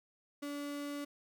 35% pulse tone, 287.7 Hz, D4, 36 cents flat, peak -37 dBFS, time 0.42-1.05 s, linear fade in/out 10 ms, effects none

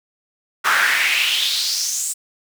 brown noise with high-pass filter sweep, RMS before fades -19 dBFS, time 0.64-2.14 s, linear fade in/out 20 ms, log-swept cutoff 1300 to 8200 Hz, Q 4.3, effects none

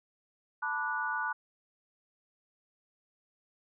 sine chord, B minor seventh, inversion third, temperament equal with one note detuned, 880 / 987.8 / 1174.7 / 1468.1 Hz, A5 / B5 / D6 / F#6, 0 / 0 / 0 / -14 cents, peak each -37 / -39 / -38 / -33 dBFS, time 0.62-1.33 s, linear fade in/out 10 ms, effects none

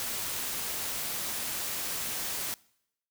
white noise, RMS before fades -34 dBFS, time 0-2.54 s, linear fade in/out 0 ms, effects noise-tail reverb RT60 0.8 s tail -24 dB re dry

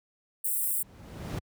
white high-pass noise, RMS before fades -29 dBFS, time 0.44-0.83 s, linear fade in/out 10 ms, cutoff 8000 Hz, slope 96 dB/octave
brown noise with exponential growth, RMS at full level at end -27 dBFS, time 0.47-1.39 s, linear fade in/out 5 ms, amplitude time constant 200 ms
effects high-pass 80 Hz 12 dB/octave

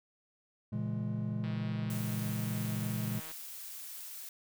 triangle chord, A# half-diminished seventh, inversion none, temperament just, 116.54 / 139.85 / 167.82 / 209.8 Hz, A#2 / C#3 / E3 / G#3, 0 / +16 / +31 / +18 cents, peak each -34 / -40 / -39 / -35 dBFS, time 0.72-3.2 s, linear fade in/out 10 ms
click train, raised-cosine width 0.3 ms, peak -33 dBFS, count 299, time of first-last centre 1.44-3.314 s, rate 159 Hz
blue noise, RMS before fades -45 dBFS, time 1.9-4.29 s, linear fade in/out 2 ms
effects none

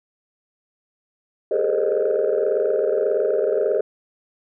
sine tone cluster, 399.6 / 421.4 / 458.1 / 526 / 614 Hz, G4 / G#4 / A#4 / C5 / D#5, +33 / +25 / -30 / +9 / -23 cents, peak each -23 dBFS, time 1.51-3.81 s, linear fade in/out 5 ms, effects tanh soft clip ceiling -11 dBFS

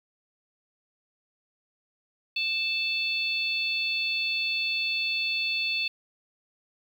harmonic tone, 880 Hz, A5, in tune, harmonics 3 / 4 / 5, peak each -27 / -33 / -32 dBFS, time 2.36-5.88 s, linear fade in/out 5 ms, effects 9-bit

